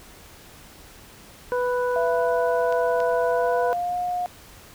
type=harmonic tone; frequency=494.2 Hz; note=B4; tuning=1 cent sharp; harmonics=1 / 2 / 3; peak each=-22 / -28 / -32 dBFS; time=1.52-3.73 s; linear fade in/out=0 ms
type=tone with pitch glide; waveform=sine; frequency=672 to 716.1 Hz; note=E5 to F5; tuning=+33 to +43 cents; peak=-23 dBFS; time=1.96-4.26 s; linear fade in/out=0 ms; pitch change=+110 cents; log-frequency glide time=3.27-3.97 s
type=clicks; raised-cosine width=0.2 ms; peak=-20 dBFS; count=2; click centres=2.725 / 3.003 s
effects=pink hiss -47 dBFS RMS until 4.74 s